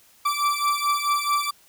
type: beating tone pair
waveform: 40% pulse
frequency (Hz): 1163 / 1167.6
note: D6 / D6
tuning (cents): -17 / -10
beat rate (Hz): 4.6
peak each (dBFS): -23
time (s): 0.25-1.51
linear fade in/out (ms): 10
effects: white hiss -56 dBFS RMS until 1.68 s